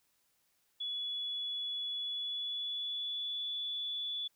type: tone with pitch glide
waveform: sine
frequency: 3405 to 3445 Hz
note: G#7 to A7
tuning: +42 to -37 cents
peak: -35 dBFS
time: 0.8-4.28 s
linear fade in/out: 10 ms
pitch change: +21 cents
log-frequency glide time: 1.9-3.53 s
effects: white hiss -75 dBFS RMS until 4.35 s